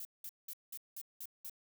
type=noise bursts; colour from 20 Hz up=violet; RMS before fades=-45 dBFS; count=7; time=0-1.497 s; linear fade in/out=2 ms; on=51 ms; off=190 ms; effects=none